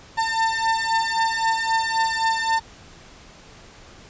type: beating tone pair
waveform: 30% pulse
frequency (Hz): 898 / 901.8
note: A5 / A5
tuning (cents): +35 / +42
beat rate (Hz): 3.8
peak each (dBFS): -20 / -20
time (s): 0.17-2.6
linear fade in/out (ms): 20
effects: pink hiss -46 dBFS RMS until 4.09 s + resampled to 16000 Hz